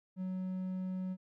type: tone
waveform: triangle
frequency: 185.8 Hz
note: F#3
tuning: 7 cents sharp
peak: -33 dBFS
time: 0.16-1.17 s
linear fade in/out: 50 ms
effects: none